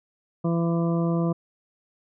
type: harmonic tone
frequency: 168.2 Hz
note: E3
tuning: 35 cents sharp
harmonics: 1 / 2 / 3 / 4 / 6 / 7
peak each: -22 / -28 / -32 / -34 / -38 / -39 dBFS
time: 0.44-1.33 s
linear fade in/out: 10 ms
effects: none